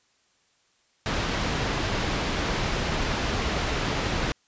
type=low-pass noise; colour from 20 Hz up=pink; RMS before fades=-27 dBFS; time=1.06-4.32 s; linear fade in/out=0 ms; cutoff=4600 Hz; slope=12 dB/octave; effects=white hiss -66 dBFS RMS until 4.47 s + resampled to 16000 Hz